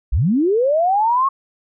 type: linear sweep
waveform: sine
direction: up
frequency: 40.94 to 1108.7 Hz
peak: -13 dBFS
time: 0.12-1.29 s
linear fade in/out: 10 ms
effects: none